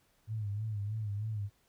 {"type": "tone with vibrato", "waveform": "sine", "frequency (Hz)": 105.6, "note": "G#2", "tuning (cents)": 29, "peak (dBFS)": -33, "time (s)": [0.27, 1.5], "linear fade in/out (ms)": 50, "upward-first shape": "sine", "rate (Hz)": 3.2, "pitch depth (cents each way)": 83, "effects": ["pink hiss -71 dBFS RMS until 1.68 s"]}